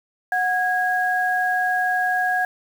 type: tone pair together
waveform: sine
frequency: 733.2 / 1646 Hz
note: F#5 / G#6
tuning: -16 / -16 cents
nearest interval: octave + major second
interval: 1400 cents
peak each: -21 dBFS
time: 0.32-2.45 s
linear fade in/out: 2 ms
effects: 7-bit